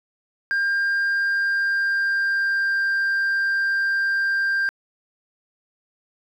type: tone with pitch glide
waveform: sine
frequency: 1600 to 1587.1 Hz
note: G6 to G6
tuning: +35 to +21 cents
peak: -16 dBFS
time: 0.51-4.69 s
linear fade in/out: 0 ms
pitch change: -14 cents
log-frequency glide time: 1.07-2.88 s
effects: tanh soft clip ceiling -18 dBFS + 9-bit